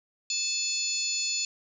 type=harmonic tone with a mistuned harmonic; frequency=872 Hz; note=A5; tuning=16 cents flat; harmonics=3 / 4 / 5 / 6 / 7 / 8; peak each=-35 / -39 / -31 / -37 / -42 / -31 dBFS; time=0.3-1.45 s; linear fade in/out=2 ms; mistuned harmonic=6; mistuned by=-35 cents; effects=none